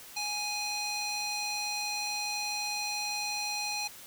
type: tone with band-pass filter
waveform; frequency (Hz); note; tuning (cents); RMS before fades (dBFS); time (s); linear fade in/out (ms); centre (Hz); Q
square; 830.6; G#5; 0; -34; 0.16-3.88; 10; 4600; 1.2
effects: white hiss -49 dBFS RMS until 4.06 s